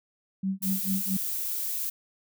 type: tone with tremolo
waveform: sine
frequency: 192 Hz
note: G3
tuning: 36 cents flat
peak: -24 dBFS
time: 0.43-1.17 s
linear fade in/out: 5 ms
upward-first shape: sine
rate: 4.5 Hz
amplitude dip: 100%
type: noise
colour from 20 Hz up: violet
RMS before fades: -31 dBFS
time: 0.62-1.9 s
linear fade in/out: 10 ms
effects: none